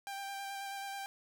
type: tone with vibrato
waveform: sawtooth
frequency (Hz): 790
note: G5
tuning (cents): +13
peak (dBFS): -36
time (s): 0.07-1.06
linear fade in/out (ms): 0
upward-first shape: square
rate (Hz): 9.3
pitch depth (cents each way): 12
effects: none